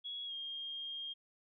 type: tone with pitch glide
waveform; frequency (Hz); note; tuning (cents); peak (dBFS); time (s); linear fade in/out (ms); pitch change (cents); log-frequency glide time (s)
sine; 3342 to 3223; G#7 to G7; +10 to +47; -40; 0.04-1.14; 20; -63; 0.25-0.33
effects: none